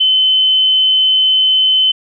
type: tone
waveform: sine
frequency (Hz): 3052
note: G7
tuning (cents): -47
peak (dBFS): -8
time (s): 0-1.92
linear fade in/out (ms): 10
effects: none